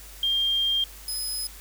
sine / 20% pulse tone pair in turn, 3200 / 5059 Hz, G7 / D#8, +35 / +28 cents, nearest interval minor sixth, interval 793 cents, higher second, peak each -21 / -23 dBFS, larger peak first, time 0.23-0.84 / 1.08-1.47 s, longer first, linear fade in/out 2 ms, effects added 50 Hz sine -45 dBFS peak until 1.6 s + white hiss -46 dBFS RMS until 1.6 s

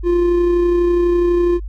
triangle tone with amplitude modulation, 349.2 Hz, F4, in tune, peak -9 dBFS, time 0.03-1.6 s, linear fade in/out 50 ms, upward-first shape sine, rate 32.1 Hz, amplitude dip 25%, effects added 50 Hz sine -24 dBFS peak until 1.68 s

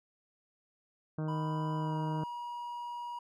harmonic tone, 155.56 Hz, D#3, in tune, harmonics 1 / 2 / 3 / 4 / 5 / 6 / 7 / 8 / 9 / 10, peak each -33 / -40 / -45 / -46 / -53 / -53 / -54 / -56 / -57 / -58 dBFS, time 1.18-2.24 s, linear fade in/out 5 ms
triangle tone with pitch glide, 987.8 to 959.1 Hz, B5 to A#5, 0 to +49 cents, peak -36 dBFS, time 1.28-3.19 s, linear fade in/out 5 ms, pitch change -51 cents, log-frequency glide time 1.77-1.96 s
effects none

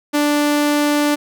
sawtooth tone, 293.7 Hz, D4, in tune, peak -10 dBFS, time 0.13-1.16 s, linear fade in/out 20 ms, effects none

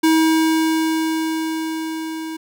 square tone with level ramp, 320 Hz, D#4, 49 cents sharp, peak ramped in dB -12 to -27 dBFS, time 0.03-2.37 s, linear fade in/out 10 ms, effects none

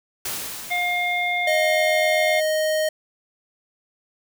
white noise with exponential decay, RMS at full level -27 dBFS, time 0.25-2.14 s, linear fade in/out 5 ms, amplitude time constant 410 ms
harmonic tone, 710 Hz, F5, 28 cents sharp, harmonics 1 / 3 / 5, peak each -25 / -22 / -32 dBFS, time 0.7-2.41 s, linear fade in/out 20 ms
square tone, 622.3 Hz, D#5, in tune, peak -20 dBFS, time 1.47-2.89 s, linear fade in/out 5 ms
effects none

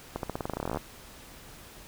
accelerating click train, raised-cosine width 1 ms, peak -17 dBFS, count 19, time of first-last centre 0.16-0.772 s, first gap 72 ms, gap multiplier 0.9, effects pink hiss -49 dBFS RMS until 1.87 s

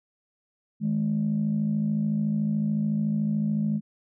sine tone pair together, 158.04 / 211.8 Hz, D#3 / G#3, +27 / +34 cents, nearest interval perfect fourth, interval 507 cents, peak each -27 / -23 dBFS, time 0.8-3.81 s, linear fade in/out 50 ms, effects tanh soft clip ceiling -17 dBFS

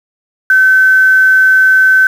sine tone with quantisation, 1530 Hz, G6, 42 cents flat, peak -4 dBFS, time 0.5-2.07 s, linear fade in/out 2 ms, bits 5, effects none

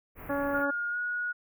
pink band-stop noise, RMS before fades -44 dBFS, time 0.15-0.66 s, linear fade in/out 50 ms, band 2400 to 12000 Hz, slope 48 dB/octave
harmonic tone, 282 Hz, C#4, 30 cents sharp, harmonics 1 / 2 / 3 / 4 / 5 / 6, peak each -32 / -31 / -37 / -38 / -38 / -40 dBFS, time 0.29-0.71 s, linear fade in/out 10 ms
sine tone with pitch glide, 1423 to 1452.9 Hz, F6 to F#6, +32 to -32 cents, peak -29 dBFS, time 0.53-1.33 s, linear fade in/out 20 ms, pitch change +36 cents, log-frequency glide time 0.9-0.97 s
effects none

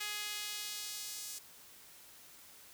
sawtooth tone with high-pass filter sweep, 417.3 Hz, G#4, 8 cents sharp, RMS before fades -42 dBFS, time 0-1.39 s, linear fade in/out 10 ms, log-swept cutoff 2200 to 6500 Hz, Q 1, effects white hiss -57 dBFS RMS until 2.73 s

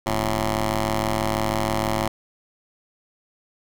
10% pulse ring-modulated tone, 106.2 Hz, G#2, 39 cents sharp, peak -10 dBFS, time 0.06-2.08 s, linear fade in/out 5 ms, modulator 446 Hz, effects none

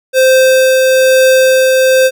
square tone with tremolo, 521 Hz, C5, 7 cents flat, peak -5 dBFS, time 0.13-2.11 s, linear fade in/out 50 ms, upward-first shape triangle, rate 1.1 Hz, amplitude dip 25%, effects none

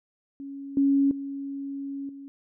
sine tone with level steps, 277.2 Hz, C#4, in tune, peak -35 / -18 / -31 / -39 dBFS, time 0.4-2.28 s, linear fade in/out 0 ms, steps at 0.77 / 1.11 / 2.09 s, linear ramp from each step 2 ms, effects none

